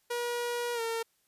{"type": "tone with pitch glide", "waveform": "sawtooth", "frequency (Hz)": [480, 456.2], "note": ["B4", "A#4"], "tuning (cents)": [-49, -37], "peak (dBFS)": -27, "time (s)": [0.1, 1.03], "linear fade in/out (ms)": 10, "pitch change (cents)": -88, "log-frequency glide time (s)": [0.74, 0.81], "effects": ["white hiss -72 dBFS RMS until 1.27 s", "resampled to 32000 Hz"]}